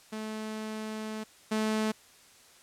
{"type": "tone pair in turn", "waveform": "sawtooth", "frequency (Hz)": [217, 217], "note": ["A3", "A3"], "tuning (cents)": [-24, -24], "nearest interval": "unison", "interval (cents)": 0, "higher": "neither", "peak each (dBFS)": [-31, -23], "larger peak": "second", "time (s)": [[0.12, 1.24], [1.51, 1.92]], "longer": "first", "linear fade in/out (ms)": 10, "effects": ["white hiss -57 dBFS RMS until 2.62 s", "low-pass 10000 Hz 12 dB/octave"]}